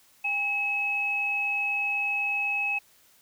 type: tone pair together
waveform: sine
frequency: 810 / 2572 Hz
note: G#5 / E7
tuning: -43 / -43 cents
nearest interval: octave + minor sixth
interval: 2000 cents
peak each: -35 / -25 dBFS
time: 0.24-2.79 s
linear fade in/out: 10 ms
effects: white hiss -60 dBFS RMS until 3.21 s